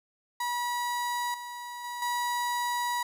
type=tone with level steps; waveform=35% pulse; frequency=968 Hz; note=B5; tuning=35 cents flat; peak=-27 / -36 / -33 / -26 dBFS; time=0.4-3.03 s; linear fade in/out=5 ms; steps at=1.34 / 1.84 / 2.02 s; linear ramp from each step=2 ms; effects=none